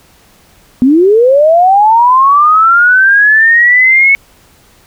sine linear sweep, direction up, 240.9 to 2217 Hz, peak -3 dBFS, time 0.82-4.15 s, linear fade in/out 0 ms, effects pink hiss -45 dBFS RMS until 4.86 s

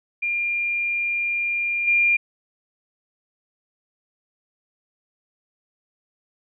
sine tone with level steps, 2400 Hz, D7, 37 cents sharp, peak -21 / -15 dBFS, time 0.22-2.17 s, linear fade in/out 10 ms, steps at 1.87 s, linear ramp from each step 10 ms, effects none

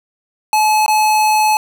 square tone with dropouts, 858 Hz, A5, 44 cents flat, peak -11 dBFS, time 0.53-1.57 s, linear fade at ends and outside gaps 1 ms, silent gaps 0.862-0.88 s, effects none

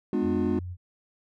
triangle chord, G# diminished seventh, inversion none, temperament just, 207.7 / 249.2 / 299 / 358.8 Hz, G#3 / B3 / D4 / F4, 0 / +16 / +31 / +47 cents, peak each -27 dBFS, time 0.13-0.59 s, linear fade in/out 2 ms
sine tone, 89.5 Hz, F2, 43 cents sharp, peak -33 dBFS, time 0.21-0.77 s, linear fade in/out 50 ms
effects none

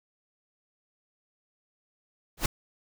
pink noise with exponential growth, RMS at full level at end -19 dBFS, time 2.37-2.46 s, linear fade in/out 5 ms, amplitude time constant 19 ms, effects none

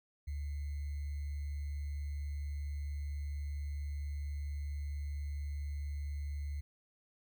sine tone with sample-and-hold, 72.2 Hz, D2, 29 cents flat, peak -36 dBFS, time 0.27-6.61 s, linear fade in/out 10 ms, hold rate 2100 Hz, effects none

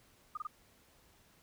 sine tone bursts, 1230 Hz, D#6, 20 cents flat, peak -36 dBFS, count 3, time 0.35-0.471 s, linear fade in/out 5 ms, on 23 ms, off 26 ms, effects pink hiss -66 dBFS RMS until 1.42 s

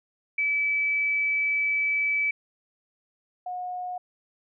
sine tone pair in turn, 2301 / 724.8 Hz, D7 / F#5, -36 / -36 cents, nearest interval octave + minor sixth, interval 2000 cents, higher first, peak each -22 / -30 dBFS, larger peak first, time 0.38-2.31 / 3.46-3.98 s, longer first, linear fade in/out 5 ms, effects none

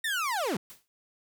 30% pulse linear sweep, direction down, 1864.7 to 150 Hz, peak -25 dBFS, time 0.04-0.57 s, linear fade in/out 5 ms
white noise with exponential decay, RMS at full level -44 dBFS, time 0.7-0.88 s, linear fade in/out 0 ms, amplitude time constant 38 ms
effects none

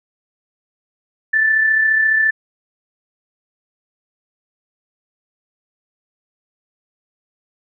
sine tone with amplitude modulation, 1760 Hz, A6, in tune, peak -10 dBFS, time 1.33-2.31 s, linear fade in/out 10 ms, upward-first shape sine, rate 34.5 Hz, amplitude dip 40%, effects none

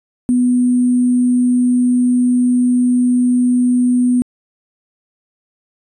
sine tone with sample-and-hold, 247.2 Hz, B3, 2 cents sharp, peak -10 dBFS, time 0.29-4.22 s, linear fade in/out 0 ms, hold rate 8820 Hz, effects resampled to 32000 Hz

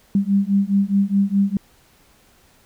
sine beating tone pair, 196 / 200.8 Hz, G3 / G3, 0 / +42 cents, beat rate 4.8 Hz, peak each -18 dBFS, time 0.15-1.57 s, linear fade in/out 2 ms, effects pink hiss -55 dBFS RMS until 2.65 s

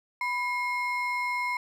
triangle ring-modulated tone, 1568 Hz, G6, in tune, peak -22 dBFS, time 0.21-1.57 s, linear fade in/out 2 ms, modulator 580 Hz, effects none

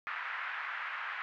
pink band-pass noise, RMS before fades -39 dBFS, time 0.07-1.22 s, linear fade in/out 0 ms, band 1200 to 2100 Hz, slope 24 dB/octave, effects none

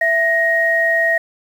sine tone pair together, 662.9 / 1875 Hz, E5 / A#6, +10 / +10 cents, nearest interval octave + tritone, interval 1800 cents, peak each -18 / -14 dBFS, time 0.01-1.18 s, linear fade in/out 5 ms, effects 7-bit

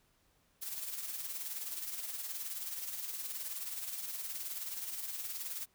blue noise with tremolo, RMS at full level -39 dBFS, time 0.61-5.66 s, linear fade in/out 20 ms, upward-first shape sine, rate 19 Hz, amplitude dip 50%, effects pink hiss -72 dBFS RMS until 5.74 s

